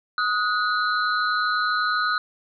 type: ring-modulated tone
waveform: square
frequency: 1360 Hz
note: F6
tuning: 46 cents flat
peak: -18 dBFS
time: 0.18-2.18 s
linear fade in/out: 2 ms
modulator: 106 Hz
effects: resampled to 11025 Hz + 10-bit